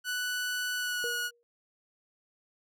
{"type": "tone with pitch glide", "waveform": "sawtooth", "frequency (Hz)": [1484, 1455.1], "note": ["F#6", "F#6"], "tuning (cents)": [5, -29], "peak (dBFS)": -27, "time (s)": [0.04, 1.31], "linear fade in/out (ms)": 50, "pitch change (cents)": -34, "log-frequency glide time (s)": [0.76, 1.13]}
{"type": "tone with exponential decay", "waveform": "sine", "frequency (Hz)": 474, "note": "A#4", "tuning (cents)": 29, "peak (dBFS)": -32, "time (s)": [1.04, 1.43], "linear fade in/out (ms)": 0, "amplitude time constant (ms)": 84}
{"effects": []}